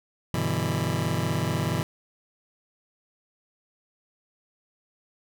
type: chord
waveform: sawtooth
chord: E minor seventh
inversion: first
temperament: just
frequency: 98.89 / 123.61 / 148.33 / 164.81 Hz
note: G2 / B2 / D3 / E3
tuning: +16 / +2 / +18 / 0 cents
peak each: -27 / -25 / -27 / -25 dBFS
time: 0.34-1.83 s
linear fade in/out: 0 ms
effects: none